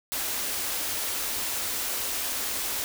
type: band-stop noise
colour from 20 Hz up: white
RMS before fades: -30 dBFS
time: 0.12-2.84 s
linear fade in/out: 0 ms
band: 110 to 210 Hz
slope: 96 dB/octave
effects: none